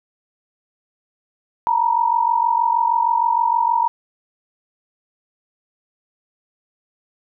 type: tone pair together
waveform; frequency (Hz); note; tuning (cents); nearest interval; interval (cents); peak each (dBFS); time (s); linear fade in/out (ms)
sine; 913.6 / 960; A#5 / B5; -35 / -49; minor second; 86; -18 / -17; 1.67-3.88; 0
effects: none